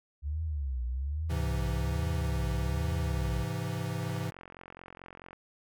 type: tone with vibrato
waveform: sine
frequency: 69.5 Hz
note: C#2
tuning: 5 cents sharp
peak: -30 dBFS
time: 0.22-3.46 s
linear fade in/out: 50 ms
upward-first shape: triangle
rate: 1.2 Hz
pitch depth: 280 cents each way
type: chord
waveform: square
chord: Ab augmented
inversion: none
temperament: equal with one note detuned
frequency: 103.83 / 130.81 / 166.44 Hz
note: Ab2 / C3 / E3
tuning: 0 / 0 / +17 cents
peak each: -37 dBFS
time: 1.29-4.31 s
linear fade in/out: 20 ms
type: click train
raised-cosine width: 0.5 ms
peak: -31 dBFS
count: 59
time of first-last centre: 4.03-5.33 s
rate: 44.6 Hz
effects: none